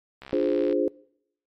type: click train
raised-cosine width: 0.3 ms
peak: -25 dBFS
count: 35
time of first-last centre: 0.22-0.727 s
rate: 67.1 Hz
type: chord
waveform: sine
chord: D half-diminished seventh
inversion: none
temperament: equal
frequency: 293.7 / 349.2 / 415.3 / 523.3 Hz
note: D4 / F4 / Ab4 / C5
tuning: 0 / 0 / 0 / 0 cents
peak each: -26 dBFS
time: 0.33-0.88 s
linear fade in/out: 0 ms
effects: noise-tail reverb RT60 0.7 s tail -23 dB re dry + MP3 64 kbps